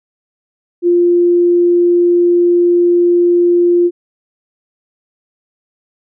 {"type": "tone", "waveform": "sine", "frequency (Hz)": 349.2, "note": "F4", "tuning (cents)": 0, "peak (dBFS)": -7, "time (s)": [0.82, 3.91], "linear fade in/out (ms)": 50, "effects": []}